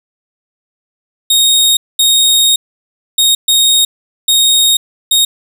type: tone bursts at uneven times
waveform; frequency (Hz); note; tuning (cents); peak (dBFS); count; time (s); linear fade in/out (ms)
sawtooth; 3729; A#7; 0; -4; 6; 1.3-1.77 / 1.99-2.56 / 3.18-3.35 / 3.48-3.85 / 4.28-4.77 / 5.11-5.25; 5
effects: none